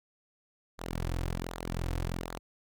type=tone with flanger; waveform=sawtooth; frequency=43 Hz; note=F1; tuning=26 cents flat; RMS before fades=-35 dBFS; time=0.78-2.39 s; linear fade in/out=20 ms; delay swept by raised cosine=0.35 to 5.05 ms; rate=1.3 Hz; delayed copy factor=-0.75; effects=none